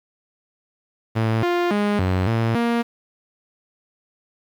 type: tone with pitch steps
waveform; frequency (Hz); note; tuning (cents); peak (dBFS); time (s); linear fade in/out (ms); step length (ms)
sawtooth; 111.7 / 350.1 / 206.2 / 92.7 / 114 / 235; A2 / F4 / G#3 / F#2 / A#2 / A#3; +27 / +4 / -12 / +4 / -38 / +14; -14; 1.15-2.83; 20; 280
effects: low-pass 3000 Hz 12 dB/octave + 8-bit